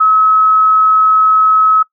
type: tone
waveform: sine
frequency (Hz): 1285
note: E6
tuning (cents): -45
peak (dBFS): -6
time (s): 0-1.83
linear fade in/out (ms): 10
effects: noise-tail reverb RT60 0.1 s tail -20 dB re dry